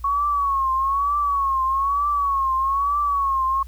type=tone with vibrato; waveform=sine; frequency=1108.7 Hz; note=C#6; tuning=in tune; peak=-18 dBFS; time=0.04-3.63 s; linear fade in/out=5 ms; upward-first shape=triangle; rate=1.1 Hz; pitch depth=99 cents each way; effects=added 60 Hz sine -35 dBFS peak until 3.67 s + white hiss -56 dBFS RMS until 3.67 s